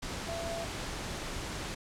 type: tone in noise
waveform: sine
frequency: 670 Hz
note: E5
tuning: 28 cents sharp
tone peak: -36 dBFS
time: 0.28-0.65 s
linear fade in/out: 10 ms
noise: pink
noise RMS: -38 dBFS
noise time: 0.02-1.75 s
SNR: -1 dB
effects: low-pass 8000 Hz 12 dB/octave